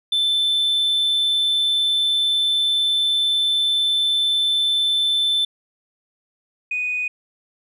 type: tone pair in turn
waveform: sine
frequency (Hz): 3531 / 2484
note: A7 / D#7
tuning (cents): +5 / -3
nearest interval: tritone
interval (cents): 608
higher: first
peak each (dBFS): -14 / -20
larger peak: first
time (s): 0.12-5.45 / 6.71-7.08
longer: first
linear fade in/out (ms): 5
effects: tanh soft clip ceiling -15 dBFS